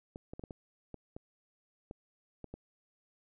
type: clicks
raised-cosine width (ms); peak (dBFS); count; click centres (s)
2; -30; 10; 0.159 / 0.335 / 0.395 / 0.438 / 0.508 / 0.943 / 1.165 / 1.911 / 2.443 / 2.54
effects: none